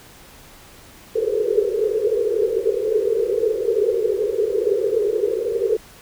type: band-pass noise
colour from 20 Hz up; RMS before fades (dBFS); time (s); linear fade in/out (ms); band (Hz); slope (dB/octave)
white; -20; 1.15-5.77; 5; 390 to 480; 96
effects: pink hiss -45 dBFS RMS until 6.01 s